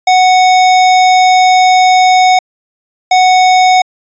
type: tone pair in turn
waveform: square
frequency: 740 / 740 Hz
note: F#5 / F#5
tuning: 0 / 0 cents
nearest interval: unison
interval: 0 cents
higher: neither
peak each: -5 dBFS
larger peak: neither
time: 0.07-2.39 / 3.11-3.82 s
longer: first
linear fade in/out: 5 ms
effects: resampled to 16000 Hz